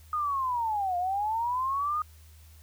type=linear two-way sweep; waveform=sine; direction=down then up; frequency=1244.5 to 698.5 to 1244.5 Hz; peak=-26 dBFS; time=0.13-2.02 s; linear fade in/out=2 ms; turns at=0.97 s; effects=added 78 Hz sine -50 dBFS peak until 2.62 s + white hiss -60 dBFS RMS until 2.62 s